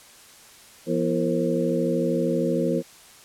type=tone cluster; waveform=sine; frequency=170.8 / 244.3 / 337.4 / 458.9 / 532 Hz; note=F3 / B3 / E4 / A#4 / C5; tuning=-38 / -19 / +40 / -27 / +29 cents; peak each=-27 dBFS; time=0.86-2.83 s; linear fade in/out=50 ms; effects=white hiss -49 dBFS RMS until 3.24 s + low-pass 11000 Hz 12 dB/octave